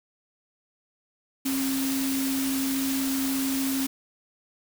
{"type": "tone in noise", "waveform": "sine", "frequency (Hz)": 268.7, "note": "C4", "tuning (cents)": 46, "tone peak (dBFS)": -25, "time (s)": [1.45, 3.87], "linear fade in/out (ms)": 10, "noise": "white", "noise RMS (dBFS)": -32, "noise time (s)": [1.45, 3.87], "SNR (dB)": 4, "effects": []}